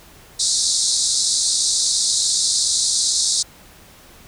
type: band-pass noise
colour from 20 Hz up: pink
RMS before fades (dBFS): -19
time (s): 0.39-3.43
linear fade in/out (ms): 10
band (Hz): 3800 to 9400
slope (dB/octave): 96
effects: pink hiss -46 dBFS RMS until 4.27 s